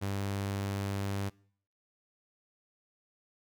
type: tone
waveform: sawtooth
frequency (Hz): 99.2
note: G2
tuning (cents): +21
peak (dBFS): -28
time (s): 0.01-1.3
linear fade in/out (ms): 20
effects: noise-tail reverb RT60 0.6 s tail -25 dB re dry